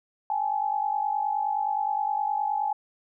sine tone pair together, 805 / 854.6 Hz, G5 / G#5, +46 / +49 cents, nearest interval minor second, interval 103 cents, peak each -28 / -26 dBFS, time 0.3-2.73 s, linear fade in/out 2 ms, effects none

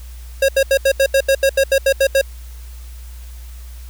square tone bursts, 543 Hz, C#5, 36 cents flat, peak -11 dBFS, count 13, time 0.42-2.214 s, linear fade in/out 5 ms, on 66 ms, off 78 ms, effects added 60 Hz sine -31 dBFS peak until 3.89 s + white hiss -46 dBFS RMS until 3.89 s

